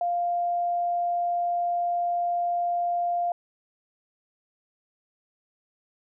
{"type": "tone", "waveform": "sine", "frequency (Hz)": 698.5, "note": "F5", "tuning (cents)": 0, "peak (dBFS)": -23, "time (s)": [0.01, 3.32], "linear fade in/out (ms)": 2, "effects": []}